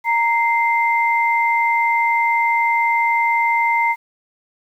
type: tone pair together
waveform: sine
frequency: 930 / 2088 Hz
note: A#5 / C7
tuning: -4 / -4 cents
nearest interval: octave + major second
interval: 1400 cents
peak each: -16 / -18 dBFS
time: 0.04-3.96 s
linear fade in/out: 50 ms
effects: 8-bit